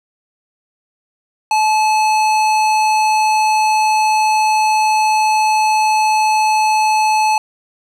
sine tone with hard clipping, 863 Hz, A5, 34 cents flat, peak -13 dBFS, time 1.51-7.38 s, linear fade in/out 2 ms, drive 16 dB, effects none

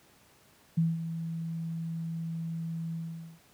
sine tone with ADSR envelope, 164.6 Hz, E3, 2 cents flat, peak -21 dBFS, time 0.77-3.4 s, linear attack 10 ms, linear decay 190 ms, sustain -11 dB, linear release 460 ms, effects pink hiss -61 dBFS RMS until 3.53 s + high-pass 80 Hz 12 dB/octave

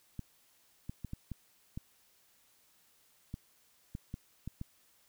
clicks, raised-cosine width 5 ms, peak -27 dBFS, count 11, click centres 0.193 / 0.895 / 1.047 / 1.134 / 1.317 / 1.775 / 3.341 / 3.951 / 4.141 / 4.476 / 4.614 s, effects white hiss -68 dBFS RMS until 5.08 s

